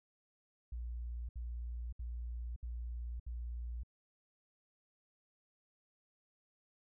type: tone bursts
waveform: sine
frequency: 59.2 Hz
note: A#1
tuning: 27 cents sharp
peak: -39 dBFS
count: 5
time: 0.72-3.834 s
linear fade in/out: 5 ms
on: 570 ms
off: 66 ms
effects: none